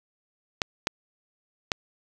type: clicks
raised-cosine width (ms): 0.2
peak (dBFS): -6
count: 3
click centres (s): 0.618 / 0.871 / 1.718
effects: none